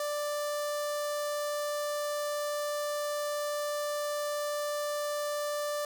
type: tone with notch filter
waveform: sawtooth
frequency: 589 Hz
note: D5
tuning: 5 cents sharp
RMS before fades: -33 dBFS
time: 0-5.85 s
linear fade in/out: 2 ms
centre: 2500 Hz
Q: 1.5
effects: none